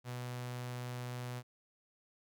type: tone with notch filter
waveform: sawtooth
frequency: 123.47 Hz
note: B2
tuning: in tune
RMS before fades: -42 dBFS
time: 0.04-1.43 s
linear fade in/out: 50 ms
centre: 300 Hz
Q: 1.7
effects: none